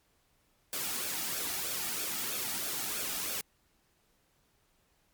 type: noise with flanger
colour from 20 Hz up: white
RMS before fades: -35 dBFS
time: 0.73-3.41 s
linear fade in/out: 0 ms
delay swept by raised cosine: 0.99 to 1.98 ms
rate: 3.1 Hz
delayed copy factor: -0.55
effects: pink hiss -71 dBFS RMS until 5.13 s + MP3 96 kbps